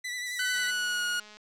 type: tone with vibrato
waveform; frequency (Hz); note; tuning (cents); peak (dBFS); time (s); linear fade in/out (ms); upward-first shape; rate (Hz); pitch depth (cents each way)
sawtooth; 1975.5; B6; 0; -29; 0.04-0.71; 10; sine; 11; 30
type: high-pass noise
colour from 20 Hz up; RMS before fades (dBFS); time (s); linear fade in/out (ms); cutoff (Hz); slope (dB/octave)
white; -42; 0.26-0.6; 5; 6400; 24
type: tone with pitch glide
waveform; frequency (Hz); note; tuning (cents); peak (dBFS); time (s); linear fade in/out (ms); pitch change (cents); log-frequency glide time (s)
sawtooth; 1502 to 1443.3; F#6 to F#6; +26 to -43; -24; 0.39-1.2; 5; -69; 0.5-1.05
type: click train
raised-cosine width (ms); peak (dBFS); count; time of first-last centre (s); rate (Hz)
0.2; -33; 174; 0.55-1.37; 211
effects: low-pass 10000 Hz 12 dB/octave